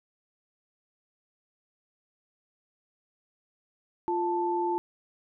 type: tone pair together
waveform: sine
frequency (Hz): 349.2 / 880.5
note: F4 / A5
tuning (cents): 0 / +1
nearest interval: octave + major third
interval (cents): 1601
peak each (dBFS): -28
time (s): 4.08-4.78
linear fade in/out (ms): 0
effects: none